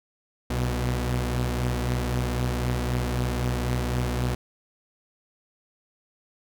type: tone pair together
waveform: sawtooth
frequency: 63 / 122.13 Hz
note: B1 / B2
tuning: +35 / -19 cents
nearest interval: major seventh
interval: 1146 cents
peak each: -23 / -23 dBFS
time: 0.5-4.35 s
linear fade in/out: 5 ms
effects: none